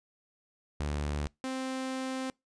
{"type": "tone pair in turn", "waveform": "sawtooth", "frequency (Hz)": [73.42, 261.6], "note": ["D2", "C4"], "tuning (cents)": [0, 0], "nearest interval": "octave + minor seventh", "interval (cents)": 2200, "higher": "second", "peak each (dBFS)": [-27, -29], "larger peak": "first", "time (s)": [[0.8, 1.27], [1.44, 2.3]], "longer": "second", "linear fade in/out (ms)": 0, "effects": ["noise-tail reverb RT60 0.2 s tail -25 dB re dry", "resampled to 22050 Hz"]}